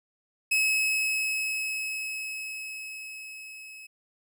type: tone with level ramp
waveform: 40% pulse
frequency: 2573 Hz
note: E7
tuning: 43 cents flat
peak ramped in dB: -20 to -42 dBFS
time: 0.51-3.87 s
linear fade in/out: 10 ms
effects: none